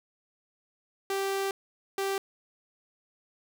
sawtooth tone bursts at uneven times, 391 Hz, G4, 4 cents flat, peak -24 dBFS, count 2, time 1.1-1.51 / 1.98-2.18 s, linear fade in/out 2 ms, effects none

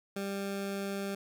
20% pulse tone, 197.8 Hz, G3, 16 cents sharp, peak -29 dBFS, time 0.16-1.15 s, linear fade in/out 5 ms, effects none

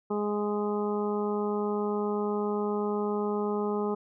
harmonic tone, 207.7 Hz, G#3, in tune, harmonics 1 / 2 / 3 / 4 / 5 / 6, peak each -31 / -29 / -42 / -37 / -40 / -40 dBFS, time 0.1-3.95 s, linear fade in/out 10 ms, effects none

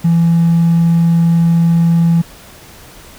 triangle tone with hard clipping, 167.8 Hz, E3, 31 cents sharp, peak -8 dBFS, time 0.04-2.22 s, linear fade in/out 10 ms, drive 4 dB, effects pink hiss -38 dBFS RMS until 3.18 s

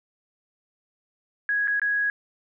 sine tone with dropouts, 1661.2 Hz, G#6, in tune, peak -21 dBFS, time 1.49-2.1 s, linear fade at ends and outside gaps 1 ms, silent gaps 1.674-1.68 / 1.797-1.817 s, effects none

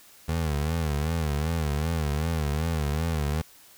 25% pulse tone with vibrato, 77.5 Hz, D#2, 6 cents flat, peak -21 dBFS, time 0.28-3.42 s, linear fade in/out 10 ms, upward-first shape sine, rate 2.6 Hz, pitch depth 130 cents each way, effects white hiss -53 dBFS RMS until 3.77 s

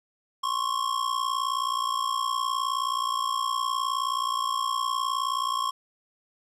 square ring-modulated tone, 1080 Hz, C#6, 45 cents flat, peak -23 dBFS, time 0.43-5.71 s, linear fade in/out 10 ms, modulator 29.6 Hz, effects low-pass 9000 Hz 12 dB/octave + 10-bit

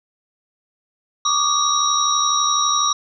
sine tone cluster, 1139 / 1211 / 3822 / 5670 Hz, C#6 / D#6 / A#7 / F8, +47 / -47 / +43 / +25 cents, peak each -21 dBFS, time 1.25-2.93 s, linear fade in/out 5 ms, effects none

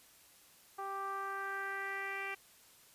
10% pulse tone with low-pass filter sweep, 392 Hz, G4, in tune, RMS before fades -40 dBFS, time 0.78-2.35 s, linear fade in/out 10 ms, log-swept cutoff 1000 to 2500 Hz, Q 3.5, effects white hiss -62 dBFS RMS until 2.94 s + resampled to 32000 Hz

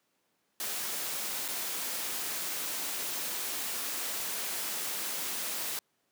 white noise with dropouts, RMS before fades -35 dBFS, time 0.6-5.79 s, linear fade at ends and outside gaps 1 ms, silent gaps 1.48-1.485 s, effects pink hiss -75 dBFS RMS until 6.11 s + high-pass 200 Hz 12 dB/octave

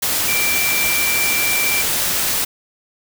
sine tone in noise, 2349 Hz, D7, in tune, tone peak -19 dBFS, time 0.28-1.82 s, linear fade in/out 10 ms, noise white, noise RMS -19 dBFS, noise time 0.02-2.45 s, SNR -3 dB, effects none

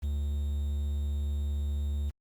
triangle tone with quantisation, 72.2 Hz, D2, 29 cents flat, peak -26 dBFS, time 0.02-2.11 s, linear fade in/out 20 ms, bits 9, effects Opus 48 kbps

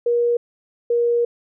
sine tone pair in turn, 476.2 / 474.1 Hz, A#4 / A#4, +37 / +29 cents, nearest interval unison, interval 8 cents, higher first, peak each -15 dBFS, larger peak neither, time 0.06-0.37 / 0.9-1.25 s, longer second, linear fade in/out 5 ms, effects none

